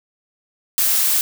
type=noise; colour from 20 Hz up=blue; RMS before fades=-17 dBFS; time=0.78-1.21 s; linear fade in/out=0 ms; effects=none